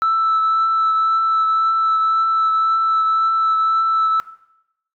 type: tone with vibrato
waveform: sine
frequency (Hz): 1318.5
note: E6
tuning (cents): 0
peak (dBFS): -12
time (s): 0.02-4.2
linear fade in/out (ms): 0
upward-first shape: triangle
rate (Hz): 1.9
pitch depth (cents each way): 11
effects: noise-tail reverb RT60 0.8 s tail -17 dB re dry + tanh soft clip ceiling -11 dBFS